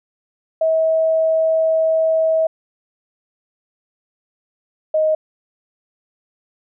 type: tone pair in turn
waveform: sine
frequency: 643 / 625.1 Hz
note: E5 / D#5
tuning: -43 / +8 cents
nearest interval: unison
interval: 49 cents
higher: first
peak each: -13 dBFS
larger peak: neither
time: 0.61-2.47 / 4.94-5.15 s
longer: first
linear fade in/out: 5 ms
effects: none